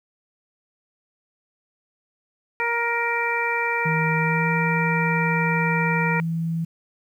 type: harmonic tone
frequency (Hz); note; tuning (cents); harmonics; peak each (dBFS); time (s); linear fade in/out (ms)
469.3; A#4; +12; 1 / 2 / 3 / 4 / 5; -29 / -26 / -29 / -27 / -26; 2.6-6.2; 0
type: tone with pitch glide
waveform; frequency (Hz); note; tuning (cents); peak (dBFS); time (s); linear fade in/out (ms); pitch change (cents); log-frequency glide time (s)
sine; 159.7 to 165.05; D#3 to E3; +45 to +2; -22; 3.85-6.65; 10; +57; 4.18-4.5
effects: 9-bit